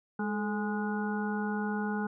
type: harmonic tone with a mistuned harmonic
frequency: 207.7 Hz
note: G#3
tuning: in tune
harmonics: 1 / 2 / 4 / 5 / 6 / 7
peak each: -31 / -38 / -38 / -46 / -48 / -39 dBFS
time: 0.19-2.07 s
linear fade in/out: 5 ms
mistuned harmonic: 2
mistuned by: +57 cents
effects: none